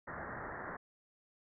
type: low-pass noise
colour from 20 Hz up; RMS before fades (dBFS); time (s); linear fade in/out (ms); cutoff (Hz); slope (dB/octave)
white; -44; 0.07-0.77; 10; 1900; 96
effects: none